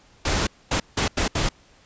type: noise bursts at uneven times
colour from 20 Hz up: pink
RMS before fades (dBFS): -22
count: 5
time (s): 0.25-0.47 / 0.71-0.8 / 0.97-1.08 / 1.17-1.28 / 1.35-1.49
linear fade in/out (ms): 5
effects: pink hiss -55 dBFS RMS until 1.85 s + resampled to 16000 Hz